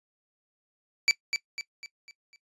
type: tone with echo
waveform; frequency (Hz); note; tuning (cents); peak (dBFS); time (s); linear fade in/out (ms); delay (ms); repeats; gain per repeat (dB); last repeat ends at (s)
25% pulse; 2314; D7; -26; -14; 1.08-1.11; 0; 250; 5; -7; 2.36
effects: noise-tail reverb RT60 0.1 s tail -19 dB re dry + resampled to 24000 Hz